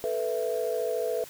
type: chord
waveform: sine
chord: A suspended second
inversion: none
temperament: equal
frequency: 440 / 493.9 / 659.3 Hz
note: A4 / B4 / E5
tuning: 0 / 0 / 0 cents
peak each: -30 / -29 / -31 dBFS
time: 0.04-1.24 s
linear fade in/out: 0 ms
effects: tanh soft clip ceiling -18 dBFS + white hiss -47 dBFS RMS until 1.29 s